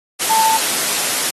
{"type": "tone in noise", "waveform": "sine", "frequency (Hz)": 886, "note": "A5", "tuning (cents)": 12, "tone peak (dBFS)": -12, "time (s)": [0.29, 0.58], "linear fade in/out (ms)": 20, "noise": "white", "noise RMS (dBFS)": -18, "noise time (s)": [0.19, 1.31], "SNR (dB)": 3, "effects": ["high-pass 200 Hz 12 dB/octave", "AAC 32 kbps"]}